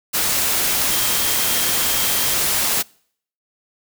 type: tone in noise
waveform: sine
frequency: 3201 Hz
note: G7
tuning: 36 cents sharp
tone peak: -30 dBFS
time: 0.9-2.35 s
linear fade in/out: 20 ms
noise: white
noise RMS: -19 dBFS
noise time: 0.13-2.83 s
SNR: -14 dB
effects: noise-tail reverb RT60 0.6 s tail -26 dB re dry